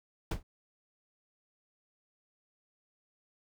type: noise with exponential decay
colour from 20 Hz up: brown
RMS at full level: -22 dBFS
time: 0.31-0.43 s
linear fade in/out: 5 ms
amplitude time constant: 25 ms
effects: none